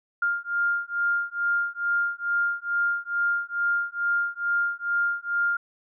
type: beating tone pair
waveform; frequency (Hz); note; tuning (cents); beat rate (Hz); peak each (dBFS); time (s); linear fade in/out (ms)
sine; 1402 / 1404.3; F6 / F6; +6 / +9; 2.3; -26; 0.22-5.57; 5
effects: none